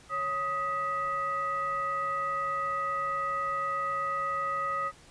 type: tone with frequency modulation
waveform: sine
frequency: 1255 Hz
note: D#6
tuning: 15 cents sharp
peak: -28 dBFS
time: 0.09-4.92 s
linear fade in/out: 50 ms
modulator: 702 Hz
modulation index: 0.62
effects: pink hiss -55 dBFS RMS until 5.1 s + resampled to 22050 Hz